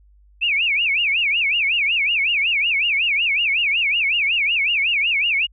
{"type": "tone with vibrato", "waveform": "sine", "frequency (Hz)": 2498, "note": "D#7", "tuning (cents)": 6, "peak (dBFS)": -16, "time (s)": [0.41, 5.47], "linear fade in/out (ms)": 20, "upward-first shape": "sine", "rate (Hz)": 5.4, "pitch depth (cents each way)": 240, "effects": ["added 50 Hz sine -49 dBFS peak until 5.52 s"]}